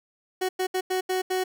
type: tone bursts at uneven times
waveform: 30% pulse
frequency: 371.7 Hz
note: F#4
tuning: 8 cents sharp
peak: -21 dBFS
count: 6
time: 0.41-0.49 / 0.59-0.67 / 0.74-0.81 / 0.9-1.01 / 1.09-1.22 / 1.3-1.44 s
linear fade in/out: 10 ms
effects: none